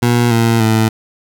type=tone with pitch steps; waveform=20% pulse; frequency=119.9 / 115.28 / 110.84 Hz; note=A#2 / A#2 / A2; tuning=+49 / -19 / +13 cents; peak=-5 dBFS; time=0.02-0.89 s; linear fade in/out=10 ms; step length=290 ms; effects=none